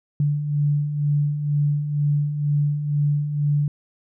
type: beating tone pair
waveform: sine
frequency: 144.5 / 146.6 Hz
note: D3 / D3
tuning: -28 / -3 cents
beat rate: 2.1 Hz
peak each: -27 / -19 dBFS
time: 0.2-3.68 s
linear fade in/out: 2 ms
effects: none